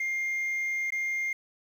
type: tone with dropouts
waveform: sine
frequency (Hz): 2115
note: C7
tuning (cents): +18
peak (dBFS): -25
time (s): 0-1.33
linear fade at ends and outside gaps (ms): 5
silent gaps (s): 0.905-0.921
effects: tanh soft clip ceiling -26 dBFS + 9-bit